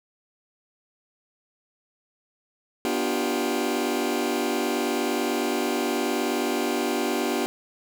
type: chord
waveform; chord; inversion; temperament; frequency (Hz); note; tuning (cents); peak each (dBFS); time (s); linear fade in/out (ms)
sawtooth; G dominant seventh; first; just; 245 / 294 / 352.8 / 392; B3 / D4 / F4 / G4; -14 / +2 / +18 / 0; -25; 2.85-7.46; 0
effects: none